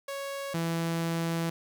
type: tone pair in turn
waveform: sawtooth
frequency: 554.4 / 166.26 Hz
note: C#5 / E3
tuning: 0 / +15 cents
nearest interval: octave + major sixth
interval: 2085 cents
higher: first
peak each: -30 / -24 dBFS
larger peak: second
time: 0.08-0.54 / 0.54-1.5 s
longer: second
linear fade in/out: 5 ms
effects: 11-bit